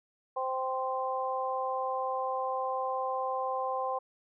harmonic tone, 260.6 Hz, C4, 7 cents flat, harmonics 2 / 3 / 4, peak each -34 / -34 / -34 dBFS, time 0.36-3.99 s, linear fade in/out 10 ms, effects none

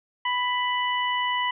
harmonic tone, 990 Hz, B5, 4 cents sharp, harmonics 1 / 2 / 3, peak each -25 / -28 / -30 dBFS, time 0.25-1.51 s, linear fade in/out 5 ms, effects none

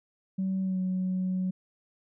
sine tone with pitch glide, 190 to 185.34 Hz, F#3 to F#3, +46 to +3 cents, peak -25 dBFS, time 0.38-1.51 s, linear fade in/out 10 ms, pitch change -43 cents, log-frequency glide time 0.62-0.79 s, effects tanh soft clip ceiling -23 dBFS

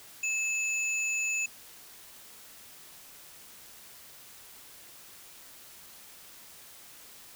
sine tone pair together, 2600 / 6917 Hz, E7 / A8, -24 / -31 cents, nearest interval octave + perfect fourth, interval 1693 cents, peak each -29 / -33 dBFS, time 0.23-1.46 s, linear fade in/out 5 ms, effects white hiss -51 dBFS RMS until 7.35 s

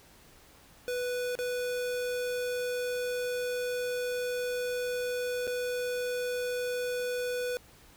square tone with dropouts, 493.9 Hz, B4, in tune, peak -31 dBFS, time 0.88-7.57 s, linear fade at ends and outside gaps 0 ms, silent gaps 1.353-1.389 / 5.47-5.476 s, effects pink hiss -57 dBFS RMS until 7.96 s

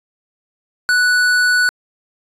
sine tone with hard clipping, 1480 Hz, F#6, in tune, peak -13 dBFS, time 0.89-1.69 s, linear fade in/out 0 ms, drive 12 dB, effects resampled to 32000 Hz

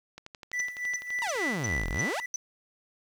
click train, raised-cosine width 0.2 ms, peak -26 dBFS, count 15, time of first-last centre 0.18-1.356 s, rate 11.9 Hz
triangle tone with tremolo, 1975.5 Hz, B6, in tune, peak -26 dBFS, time 0.53-2.26 s, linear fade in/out 5 ms, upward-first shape sine, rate 3.5 Hz, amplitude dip 75%
sine tone bursts, 6000 Hz, F#8, 23 cents sharp, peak -29 dBFS, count 6, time 0.59-2.36 s, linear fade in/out 2 ms, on 20 ms, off 330 ms
sawtooth exponential two-way sweep, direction down then up, 987.8 to 36.16 to 987.8 Hz, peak -26 dBFS, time 1.22-2.2 s, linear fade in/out 0 ms, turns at 1.89 s
effects low-pass 10000 Hz 12 dB/octave + 9-bit

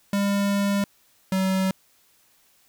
square tone pair in turn, 200.5 / 189.63 Hz, G3 / F#3, +39 / +43 cents, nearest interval minor second, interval 96 cents, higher first, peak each -21 / -21 dBFS, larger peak neither, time 0.13-0.84 / 1.32-1.71 s, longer first, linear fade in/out 2 ms, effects white hiss -61 dBFS RMS until 2.68 s

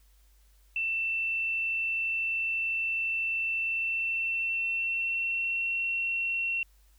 sine tone with pitch glide, 2677 to 2722 Hz, E7 to F7, +26 to -45 cents, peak -27 dBFS, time 0.76-6.63 s, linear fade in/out 2 ms, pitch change +29 cents, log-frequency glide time 3.59-5.72 s, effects added 50 Hz sine -58 dBFS peak until 6.98 s + white hiss -68 dBFS RMS until 6.98 s

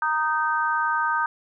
harmonic tone, 309.8 Hz, D#4, 7 cents flat, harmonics 3 / 4 / 5, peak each -25 / -25 / -25 dBFS, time 0.02-1.26 s, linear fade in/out 2 ms, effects none

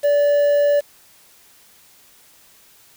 triangle tone with quantisation, 579 Hz, D5, 25 cents flat, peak -11 dBFS, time 0.03-0.81 s, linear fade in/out 20 ms, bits 6, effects white hiss -51 dBFS RMS until 2.96 s

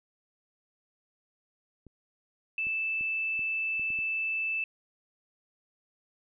clicks, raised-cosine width 3 ms, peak -37 dBFS, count 7, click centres 1.867 / 2.669 / 3.01 / 3.393 / 3.796 / 3.904 / 3.989 s
sine tone, 2637 Hz, E7, in tune, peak -28 dBFS, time 2.58-4.64 s, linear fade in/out 2 ms
effects none

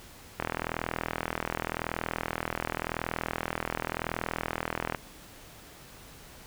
click train, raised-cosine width 0.5 ms, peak -14 dBFS, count 187, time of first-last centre 0.4-4.948 s, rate 40.9 Hz, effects pink hiss -50 dBFS RMS until 6.46 s

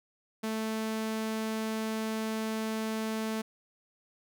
sawtooth tone, 220 Hz, A3, in tune, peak -27 dBFS, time 0.43-3.42 s, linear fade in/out 10 ms, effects none

